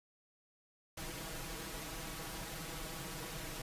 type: noise with comb filter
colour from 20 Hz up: pink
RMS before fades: -44 dBFS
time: 0.97-3.62 s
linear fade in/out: 5 ms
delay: 6.2 ms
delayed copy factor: +0.95
effects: resampled to 32000 Hz